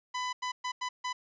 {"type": "tone bursts at uneven times", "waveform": "sawtooth", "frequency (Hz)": 1000, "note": "B5", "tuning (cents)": 21, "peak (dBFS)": -28, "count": 5, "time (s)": [[0.14, 0.33], [0.42, 0.52], [0.64, 0.72], [0.81, 0.89], [1.04, 1.13]], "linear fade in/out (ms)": 10, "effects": ["resampled to 16000 Hz"]}